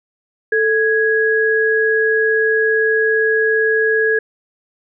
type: tone pair together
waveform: sine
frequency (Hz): 441.2 / 1661.4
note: A4 / G#6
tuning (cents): +5 / 0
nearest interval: octave + major seventh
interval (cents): 2295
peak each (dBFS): -15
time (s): 0.52-4.19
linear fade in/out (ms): 5
effects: none